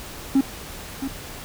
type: tone with echo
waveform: triangle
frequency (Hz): 270.4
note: C#4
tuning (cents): -43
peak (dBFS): -11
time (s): 0.35-0.41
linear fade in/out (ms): 5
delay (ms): 670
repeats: 1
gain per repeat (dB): -11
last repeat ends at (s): 1.08
effects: tanh soft clip ceiling -7 dBFS + pink hiss -37 dBFS RMS until 1.44 s